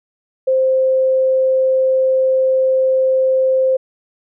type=tone; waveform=sine; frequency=523.3 Hz; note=C5; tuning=in tune; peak=-11 dBFS; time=0.47-3.77 s; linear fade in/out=10 ms; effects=none